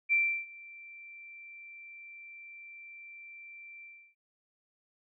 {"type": "tone with ADSR envelope", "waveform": "sine", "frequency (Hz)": 2349, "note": "D7", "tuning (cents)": 0, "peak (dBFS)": -22, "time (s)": [0.09, 4.15], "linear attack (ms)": 35, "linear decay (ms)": 330, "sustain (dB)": -24, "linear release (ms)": 320, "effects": []}